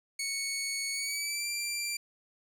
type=tone with pitch glide; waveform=15% pulse; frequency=2217 to 2362 Hz; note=C#7 to D7; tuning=0 to +9 cents; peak=-25 dBFS; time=0.19-1.97 s; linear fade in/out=5 ms; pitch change=+109 cents; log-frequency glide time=0.92-1.48 s; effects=none